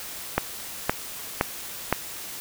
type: click train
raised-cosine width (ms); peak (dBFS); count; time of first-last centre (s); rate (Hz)
0.5; -4; 4; 0.38-1.926; 1.94
effects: white hiss -37 dBFS RMS until 2.4 s